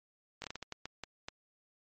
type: slowing click train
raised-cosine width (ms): 0.2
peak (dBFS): -23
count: 10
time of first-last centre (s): 0.42-1.285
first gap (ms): 20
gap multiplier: 1.37
effects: MP3 32 kbps